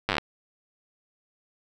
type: slowing click train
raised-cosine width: 0.3 ms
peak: -8 dBFS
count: 9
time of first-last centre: 0.09-0.182 s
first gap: 9 ms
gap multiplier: 1.07
effects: none